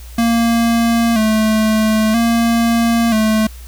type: tone with vibrato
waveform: square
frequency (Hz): 224.6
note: A3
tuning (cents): +36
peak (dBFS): -12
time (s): 0.18-3.47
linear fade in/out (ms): 5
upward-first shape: square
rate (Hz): 0.51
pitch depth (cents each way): 55
effects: added 60 Hz sine -31 dBFS peak until 3.67 s + white hiss -42 dBFS RMS until 3.67 s